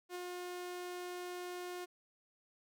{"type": "tone with ADSR envelope", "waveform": "sawtooth", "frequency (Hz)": 357.7, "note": "F4", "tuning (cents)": 41, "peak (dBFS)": -36, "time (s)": [0.09, 1.86], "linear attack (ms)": 61, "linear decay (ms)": 14, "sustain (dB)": -2, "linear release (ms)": 22, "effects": []}